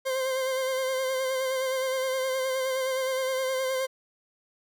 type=tone with vibrato; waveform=40% pulse; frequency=523.3 Hz; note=C5; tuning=in tune; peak=-25 dBFS; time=0.05-3.87 s; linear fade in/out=20 ms; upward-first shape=sine; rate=9.6 Hz; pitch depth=29 cents each way; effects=none